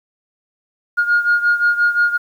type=beating tone pair; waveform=sine; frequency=1424 / 1429.7 Hz; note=F6 / F6; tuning=+33 / +40 cents; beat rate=5.7 Hz; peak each=-13 / -17 dBFS; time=0.97-2.18 s; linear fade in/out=20 ms; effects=tanh soft clip ceiling -7 dBFS + 8-bit